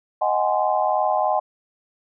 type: chord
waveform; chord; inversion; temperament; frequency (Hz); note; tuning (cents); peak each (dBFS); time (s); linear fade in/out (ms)
sine; Ab dominant seventh; second; just; 623 / 747.5 / 830.6 / 1038.3; Eb5 / Gb5 / Ab5 / C6; +2 / +17 / 0 / -14; -23 / -22 / -23 / -26; 0.21-1.4; 10
effects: none